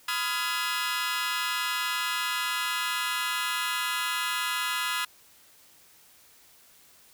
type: chord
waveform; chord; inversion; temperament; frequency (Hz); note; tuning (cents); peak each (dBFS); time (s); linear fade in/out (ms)
20% pulse; F half-diminished seventh; second; just; 1005.8 / 1257.2 / 1396.9 / 1676.3; Cb6 / Eb6 / F6 / Ab6; +31 / +18 / 0 / +16; -28; 0.08-5.05; 5
effects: white hiss -57 dBFS RMS until 7.13 s